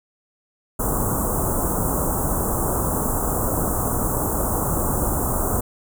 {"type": "band-stop noise", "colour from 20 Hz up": "pink", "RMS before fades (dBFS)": -22, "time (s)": [0.79, 5.61], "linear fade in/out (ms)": 10, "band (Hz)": [1300, 7400], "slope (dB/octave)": 48, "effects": []}